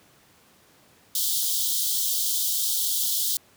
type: high-pass noise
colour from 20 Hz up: white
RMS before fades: -25 dBFS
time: 1.15-3.37 s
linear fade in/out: 2 ms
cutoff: 3100 Hz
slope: 96 dB/octave
effects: pink hiss -57 dBFS RMS until 3.56 s + high-pass 100 Hz 12 dB/octave